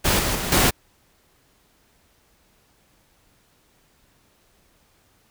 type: noise with level steps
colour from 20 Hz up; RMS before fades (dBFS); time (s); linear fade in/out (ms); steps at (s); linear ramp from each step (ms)
pink; -19 / -23 / -27 / -17; 0.04-0.71; 20; 0.19 / 0.35 / 0.52; 2
effects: pink hiss -61 dBFS RMS until 5.3 s